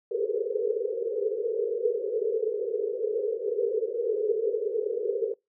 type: band-pass noise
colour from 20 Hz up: white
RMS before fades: -28 dBFS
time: 0.11-5.34 s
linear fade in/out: 5 ms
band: 410 to 480 Hz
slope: 96 dB/octave
effects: noise-tail reverb RT60 0.2 s tail -23 dB re dry